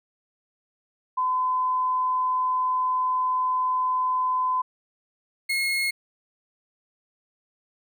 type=tone pair in turn; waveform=sine / 35% pulse; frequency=1017 / 2161 Hz; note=C6 / C#7; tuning=-50 / -45 cents; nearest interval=octave + minor second; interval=1305 cents; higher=second; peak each=-21 dBFS; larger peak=neither; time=1.17-4.62 / 5.49-5.91 s; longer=first; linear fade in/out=10 ms; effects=none